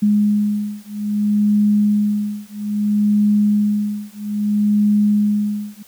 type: beating tone pair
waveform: sine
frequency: 207.7 / 208.31 Hz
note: G#3 / G#3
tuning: 0 / +5 cents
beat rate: 0.61 Hz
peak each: -17 dBFS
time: 0.02-5.83 s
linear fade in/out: 10 ms
effects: white hiss -48 dBFS RMS until 5.87 s